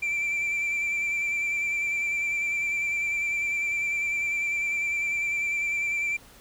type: tone with vibrato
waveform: sine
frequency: 2343 Hz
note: D7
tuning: 5 cents flat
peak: -22 dBFS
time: 0.02-6.17 s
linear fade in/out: 10 ms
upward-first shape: square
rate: 10 Hz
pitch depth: 18 cents each way
effects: tanh soft clip ceiling -24 dBFS + pink hiss -52 dBFS RMS until 6.4 s